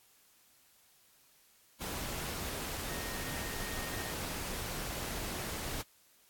sine tone in noise, 1853 Hz, A#6, 11 cents flat, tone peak -46 dBFS, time 2.88-4.12 s, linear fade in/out 20 ms, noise pink, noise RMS -39 dBFS, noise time 1.8-5.83 s, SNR -10 dB, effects white hiss -65 dBFS RMS until 6.29 s + AAC 64 kbps

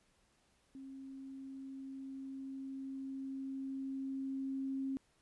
sine tone with level ramp, 268.7 Hz, C4, 46 cents sharp, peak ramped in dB -47 to -35 dBFS, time 0.75-4.97 s, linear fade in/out 0 ms, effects pink hiss -73 dBFS RMS until 5.21 s + resampled to 24000 Hz

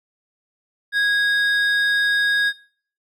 triangle tone pair together, 1651 / 3701 Hz, G#6 / A#7, -11 / -13 cents, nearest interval octave + major second, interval 1398 cents, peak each -15 / -25 dBFS, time 0.92-2.53 s, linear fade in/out 50 ms, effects noise-tail reverb RT60 0.5 s tail -19 dB re dry

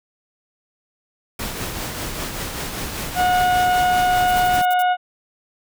pink noise with tremolo, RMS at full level -26 dBFS, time 1.39-4.62 s, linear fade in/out 5 ms, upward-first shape triangle, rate 5.1 Hz, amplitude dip 40%
harmonic tone, 726 Hz, F#5, 33 cents flat, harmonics 1 / 2 / 3 / 4 / 5, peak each -15 / -24 / -36 / -32 / -39 dBFS, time 3.15-4.97 s, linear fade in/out 50 ms
violet noise bursts, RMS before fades -31 dBFS, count 7, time 4.28-4.823 s, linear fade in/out 2 ms, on 33 ms, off 52 ms
effects none

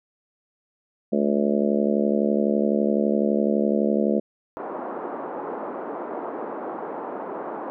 harmonic tone, 71.9 Hz, D2, 36 cents flat, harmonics 3 / 4 / 5 / 6 / 7 / 8 / 9, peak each -22 / -29 / -26 / -30 / -27 / -28 / -31 dBFS, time 1.12-4.2 s, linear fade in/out 10 ms
pink band-pass noise, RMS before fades -32 dBFS, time 4.57-7.7 s, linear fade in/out 0 ms, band 290 to 1100 Hz, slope 24 dB/octave
effects none

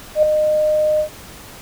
sine tone with ADSR envelope, 612 Hz, D#5, 29 cents flat, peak -7 dBFS, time 0.15-1.09 s, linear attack 78 ms, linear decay 3 ms, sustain -6 dB, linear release 95 ms, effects pink hiss -38 dBFS RMS until 1.61 s

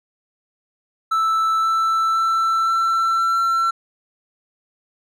triangle tone with pitch steps, 1318.5 / 1326.1 / 1333.8 / 1341.5 / 1349.3 Hz, E6 / E6 / E6 / E6 / E6, 0 / +10 / +20 / +30 / +40 cents, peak -14 dBFS, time 1.11-3.71 s, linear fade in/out 10 ms, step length 520 ms, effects none

